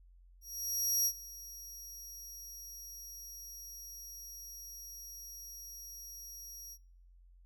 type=tone with ADSR envelope; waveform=25% pulse; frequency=5680 Hz; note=F8; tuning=28 cents sharp; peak=-23 dBFS; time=0.41-6.78 s; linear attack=650 ms; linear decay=64 ms; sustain=-19 dB; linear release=56 ms; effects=noise-tail reverb RT60 0.7 s tail -26 dB re dry + added 44 Hz sine -57 dBFS peak until 7.45 s